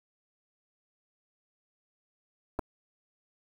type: clicks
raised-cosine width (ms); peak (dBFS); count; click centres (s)
1; -19 / -17; 2; 2.59 / 2.593
effects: 8-bit